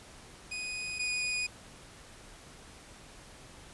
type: tone pair in turn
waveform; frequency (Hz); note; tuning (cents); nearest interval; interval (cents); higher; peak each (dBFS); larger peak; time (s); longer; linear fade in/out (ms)
sawtooth; 2489 / 2473; D#7 / D#7; 0 / -11; unison; 11; first; -32 / -27; second; 0.51-0.99 / 0.99-1.47; neither; 10
effects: pink hiss -52 dBFS RMS until 3.73 s + resampled to 24000 Hz